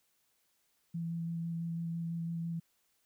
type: tone with vibrato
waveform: sine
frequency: 167.2 Hz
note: E3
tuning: 25 cents sharp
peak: -34 dBFS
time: 0.94-2.6 s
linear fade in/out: 10 ms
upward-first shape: square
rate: 6 Hz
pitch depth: 9 cents each way
effects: white hiss -75 dBFS RMS until 3.05 s